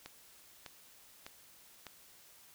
click train, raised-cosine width 0.2 ms, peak -28 dBFS, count 4, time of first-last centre 0.06-1.867 s, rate 1.66 Hz, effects white hiss -60 dBFS RMS until 2.54 s

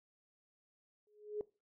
sine tone with exponential growth, 420 Hz, G#4, 19 cents sharp, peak -33 dBFS, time 1.07-1.41 s, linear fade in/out 1 ms, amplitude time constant 73 ms, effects noise-tail reverb RT60 0.3 s tail -20 dB re dry

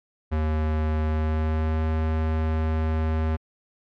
square tone with pitch glide, 77.78 to 79.09 Hz, D#2 to D#2, 0 to +29 cents, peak -22 dBFS, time 0.31-3.37 s, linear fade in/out 20 ms, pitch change +29 cents, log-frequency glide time 1.04-1.84 s, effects low-pass 2000 Hz 12 dB/octave + MP3 96 kbps

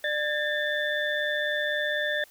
sine tone cluster, 597 / 1648 / 1792 / 3527 Hz, D5 / G#6 / A6 / A7, +28 / -14 / +31 / +3 cents, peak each -30 / -33 / -28 / -34 dBFS, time 0.04-2.24 s, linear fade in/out 2 ms, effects white hiss -56 dBFS RMS until 2.3 s

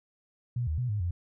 sine tone with pitch steps, 121.3 / 77.7 / 124.3 / 104.4 / 87.4 Hz, B2 / D#2 / B2 / G#2 / F2, -31 / -2 / +12 / +10 / +2 cents, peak -27 dBFS, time 0.56-1.11 s, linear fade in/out 5 ms, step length 110 ms, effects none

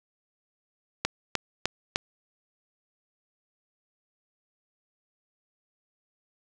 click train, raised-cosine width 0.2 ms, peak -7 dBFS, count 4, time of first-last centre 1.05-1.959 s, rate 3.3 Hz, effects none

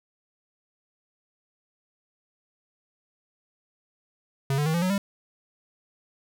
square tone with pitch steps, 136.6 / 147.25 / 158.74 / 171.11 / 184.46 / 198.84 Hz, C#3 / D3 / D#3 / F3 / F#3 / G3, -25 / +5 / +35 / -35 / -5 / +25 cents, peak -23 dBFS, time 4.5-4.98 s, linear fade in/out 2 ms, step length 80 ms, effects none

